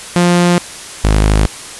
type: tone pair in turn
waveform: sawtooth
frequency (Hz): 175.5 / 52.18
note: F3 / G#1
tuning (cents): +9 / +9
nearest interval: octave + major sixth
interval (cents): 2100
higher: first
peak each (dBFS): -4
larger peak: neither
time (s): 0.16-0.58 / 1.04-1.46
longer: neither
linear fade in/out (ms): 0
effects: white hiss -29 dBFS RMS until 1.79 s + resampled to 24000 Hz